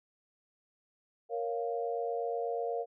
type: chord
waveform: sine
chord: Bb minor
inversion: none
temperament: equal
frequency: 466.2 / 554.4 / 698.5 Hz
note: Bb4 / Db5 / F5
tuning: 0 / 0 / 0 cents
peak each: -34 / -39 / -36 dBFS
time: 1.29-2.86 s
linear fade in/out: 50 ms
effects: none